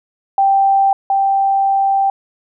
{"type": "tone pair in turn", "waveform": "sine", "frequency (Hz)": [784, 784], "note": ["G5", "G5"], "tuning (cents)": [0, 0], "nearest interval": "unison", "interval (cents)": 0, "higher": "neither", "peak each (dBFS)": [-9, -11], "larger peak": "first", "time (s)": [[0.38, 0.93], [1.1, 2.1]], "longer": "second", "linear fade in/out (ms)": 2, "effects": []}